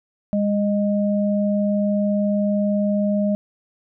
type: tone pair together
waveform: sine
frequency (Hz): 203.8 / 617.8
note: G#3 / D#5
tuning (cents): -32 / -12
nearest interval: octave + perfect fifth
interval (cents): 1920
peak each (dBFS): -18 / -23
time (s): 0.33-3.35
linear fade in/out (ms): 0
effects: none